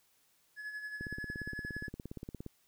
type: tone with tremolo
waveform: triangle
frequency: 1700 Hz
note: G#6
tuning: 40 cents sharp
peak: -36 dBFS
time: 0.56-1.9 s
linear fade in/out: 50 ms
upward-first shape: sine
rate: 11 Hz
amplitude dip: 55%
type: click train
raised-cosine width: 3 ms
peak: -29 dBFS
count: 26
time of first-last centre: 1.01-2.463 s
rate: 17.2 Hz
effects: white hiss -71 dBFS RMS until 2.67 s